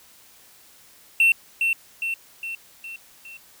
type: tone with echo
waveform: triangle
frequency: 2700 Hz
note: E7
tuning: 41 cents sharp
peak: -12 dBFS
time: 1.2-1.32 s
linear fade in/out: 2 ms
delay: 410 ms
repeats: 5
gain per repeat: -5 dB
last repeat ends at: 3.37 s
effects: white hiss -52 dBFS RMS until 3.6 s